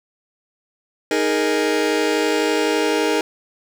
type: chord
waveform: sawtooth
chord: D# suspended fourth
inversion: none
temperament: just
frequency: 311.1 / 414.8 / 466.7 Hz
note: D#4 / G#4 / A#4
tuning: 0 / -2 / +2 cents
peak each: -17 dBFS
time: 1.11-3.21 s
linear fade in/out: 2 ms
effects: low-pass 8000 Hz 12 dB/octave + 7-bit